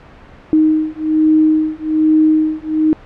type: beating tone pair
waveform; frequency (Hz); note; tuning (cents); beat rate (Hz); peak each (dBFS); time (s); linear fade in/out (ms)
sine; 311.1 / 312.3; D#4 / D#4; 0 / +7; 1.2; -13; 0.53-2.93; 0
effects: pink hiss -40 dBFS RMS until 3.05 s + low-pass 2000 Hz 12 dB/octave